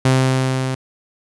sawtooth tone with level ramp, 130.81 Hz, C3, in tune, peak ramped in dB -7 to -16 dBFS, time 0.05-0.75 s, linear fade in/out 5 ms, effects resampled to 24000 Hz

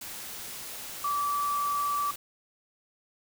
sine tone in noise, 1157 Hz, D6, 26 cents flat, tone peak -26 dBFS, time 1.04-2.11 s, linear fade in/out 5 ms, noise white, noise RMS -40 dBFS, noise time 0.01-2.16 s, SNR +11 dB, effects none

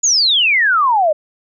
sine exponential sweep, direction down, 6970 to 585 Hz, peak -10 dBFS, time 0.03-1.13 s, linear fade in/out 10 ms, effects none

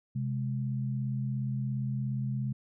sine tone pair together, 130.81 / 208 Hz, C3 / G#3, 0 / +3 cents, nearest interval minor sixth, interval 803 cents, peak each -30 / -36 dBFS, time 0.15-2.53 s, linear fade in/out 10 ms, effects none

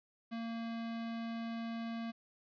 square tone, 229.4 Hz, A#3, 28 cents flat, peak -39 dBFS, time 0.31-2.12 s, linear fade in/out 20 ms, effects resampled to 11025 Hz + 11-bit

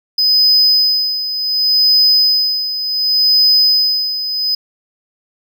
triangle tone with tremolo, 5020 Hz, D#8, 15 cents sharp, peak -6 dBFS, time 0.18-4.55 s, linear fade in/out 5 ms, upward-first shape sine, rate 0.68 Hz, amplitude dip 70%, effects none

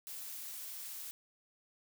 blue noise, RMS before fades -45 dBFS, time 0.07-1.11 s, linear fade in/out 0 ms, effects none

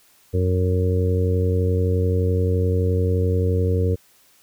harmonic tone, 91.6 Hz, F#2, 17 cents flat, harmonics 1 / 2 / 3 / 4 / 5 / 6, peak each -18 / -29 / -30 / -31 / -24 / -36 dBFS, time 0.33-3.96 s, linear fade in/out 20 ms, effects white hiss -56 dBFS RMS until 4.42 s

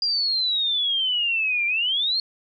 sine exponential two-way sweep, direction down then up, 4845 to 2349 to 4349 Hz, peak -20 dBFS, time 0.02-2.2 s, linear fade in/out 2 ms, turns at 1.66 s, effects none

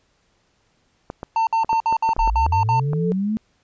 clicks, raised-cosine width 1 ms, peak -15 dBFS, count 10, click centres 1.101 / 1.231 / 1.646 / 1.73 / 1.926 / 2.091 / 2.165 / 2.276 / 2.464 / 2.933 s
triangle tone bursts, 901 Hz, A5, 41 cents sharp, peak -14 dBFS, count 9, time 1.36-2.798 s, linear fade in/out 2 ms, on 110 ms, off 56 ms
sine linear sweep, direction up, 30.57 to 223.1 Hz, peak -19 dBFS, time 2.18-3.37 s, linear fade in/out 0 ms
sine tone with exponential growth, 438.6 Hz, A4, 6 cents flat, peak -19 dBFS, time 2.38-3.12 s, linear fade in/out 0 ms, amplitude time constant 160 ms
effects pink hiss -64 dBFS RMS until 3.63 s + resampled to 16000 Hz

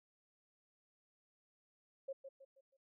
sine tone with echo, 541 Hz, C#5, 42 cents flat, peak -40 dBFS, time 2.08-2.13 s, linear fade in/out 10 ms, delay 160 ms, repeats 4, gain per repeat -8 dB, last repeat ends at 2.77 s, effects none

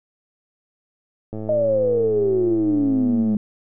click train, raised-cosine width 2 ms, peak -18 dBFS, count 219, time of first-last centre 1.33-3.349 s, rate 108 Hz
sine exponential sweep, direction down, 622.3 to 207.7 Hz, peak -16 dBFS, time 1.49-3.37 s, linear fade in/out 2 ms
effects none

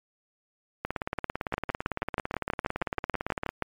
two click trains, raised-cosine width 0.5 ms, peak -14 / -12 dBFS, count 48 / 14, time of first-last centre 0.85-3.49 / 1.54-3.623 s, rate 17.8 / 6.24 Hz, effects MP3 96 kbps

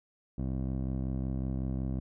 15% pulse tone with low-pass filter, 65.41 Hz, C2, in tune, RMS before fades -33 dBFS, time 0.38-2 s, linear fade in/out 5 ms, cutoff 390 Hz, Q 0.78, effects none

